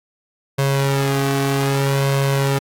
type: tone with flanger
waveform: sawtooth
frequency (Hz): 137.8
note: C#3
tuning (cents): -10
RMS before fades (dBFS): -18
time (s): 0.58-2.59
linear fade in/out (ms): 10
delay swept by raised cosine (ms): 1.9 to 2.63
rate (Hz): 0.63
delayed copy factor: +0.8
effects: AAC 64 kbps